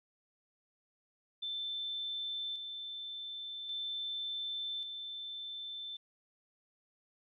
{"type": "tone with tremolo", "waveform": "sine", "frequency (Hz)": 3540, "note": "A7", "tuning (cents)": 10, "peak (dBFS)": -36, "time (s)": [1.42, 5.97], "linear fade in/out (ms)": 10, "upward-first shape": "square", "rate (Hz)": 0.44, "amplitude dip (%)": 40, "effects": []}